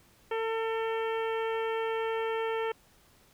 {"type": "harmonic tone", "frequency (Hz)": 449.2, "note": "A4", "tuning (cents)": 36, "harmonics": [1, 2, 3, 4, 5, 6, 7], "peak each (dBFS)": [-30, -36, -40, -42, -44, -46, -47], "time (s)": [0.31, 2.72], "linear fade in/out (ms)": 5, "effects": ["pink hiss -62 dBFS RMS until 3.33 s"]}